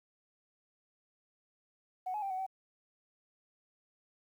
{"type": "tone with pitch steps", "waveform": "sine", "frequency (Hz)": [741, 844, 785, 748, 764], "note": ["F#5", "G#5", "G5", "F#5", "G5"], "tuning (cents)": [2, 28, 2, 19, -45], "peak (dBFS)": -33, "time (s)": [2.06, 2.465], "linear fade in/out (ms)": 10, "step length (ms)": 81, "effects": ["tanh soft clip ceiling -29 dBFS", "11-bit"]}